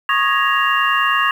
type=tone cluster; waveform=sine; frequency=1102 / 1231 / 1671 / 1879 / 2790 Hz; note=C#6 / D#6 / G#6 / A#6 / F7; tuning=-11 / -19 / +10 / +13 / -2 cents; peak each=-18 / -21 / -19 / -22 / -21 dBFS; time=0.09-1.31 s; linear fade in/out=2 ms; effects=7-bit